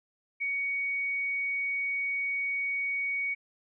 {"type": "tone", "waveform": "sine", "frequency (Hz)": 2240, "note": "C#7", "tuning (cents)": 18, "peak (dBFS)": -28, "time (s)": [0.4, 3.35], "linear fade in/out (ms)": 20, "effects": []}